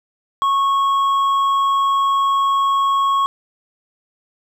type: tone with hard clipping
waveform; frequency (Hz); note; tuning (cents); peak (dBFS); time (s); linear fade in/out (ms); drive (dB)
sine; 1100; C#6; -14; -15; 0.42-3.26; 0; 4
effects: none